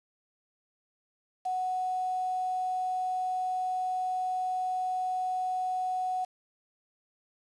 sine tone with quantisation, 740 Hz, F#5, in tune, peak -28 dBFS, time 1.45-6.25 s, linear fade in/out 10 ms, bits 8, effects resampled to 24000 Hz

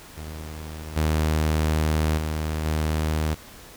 sawtooth tone with level steps, 77.78 Hz, D#2, in tune, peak -30 / -16 / -21 / -18 dBFS, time 0.16-3.35 s, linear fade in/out 20 ms, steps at 0.96 / 2.17 / 2.65 s, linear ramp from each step 10 ms, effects pink hiss -45 dBFS RMS until 3.76 s

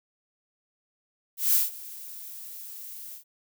violet noise with ADSR envelope, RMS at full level -20 dBFS, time 1.37-3.24 s, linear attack 170 ms, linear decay 160 ms, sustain -21 dB, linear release 100 ms, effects none

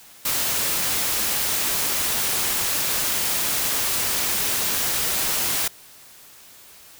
white noise, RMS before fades -23 dBFS, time 0.25-5.68 s, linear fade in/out 5 ms, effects white hiss -47 dBFS RMS until 6.99 s

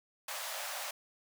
pink high-pass noise, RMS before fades -40 dBFS, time 0.28-0.91 s, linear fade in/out 5 ms, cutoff 540 Hz, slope 96 dB/octave, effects none

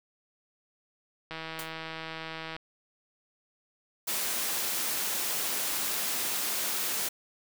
click train, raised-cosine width 0.3 ms, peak -22 dBFS, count 203, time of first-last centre 1.31-2.565 s, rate 161 Hz
white noise with exponential decay, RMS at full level -35 dBFS, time 1.59-1.73 s, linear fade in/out 2 ms, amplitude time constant 29 ms
white high-pass noise, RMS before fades -31 dBFS, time 4.07-7.09 s, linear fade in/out 10 ms, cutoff 190 Hz, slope 12 dB/octave
effects none

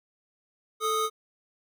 square tone pair together, 439.8 / 1244 Hz, A4 / D#6, -1 / -1 cents, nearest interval octave + tritone, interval 1800 cents, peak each -30 / -27 dBFS, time 0.8-1.1 s, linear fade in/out 50 ms, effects none

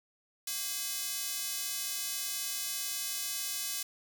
square tone with high-pass filter, 230.9 Hz, A#3, 16 cents flat, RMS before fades -36 dBFS, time 0.47-3.83 s, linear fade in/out 5 ms, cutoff 5200 Hz, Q 0.62, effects none

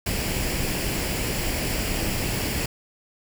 pink noise with comb filter, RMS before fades -26 dBFS, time 0.06-2.66 s, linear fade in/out 5 ms, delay 0.4 ms, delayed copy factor +0.5, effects none

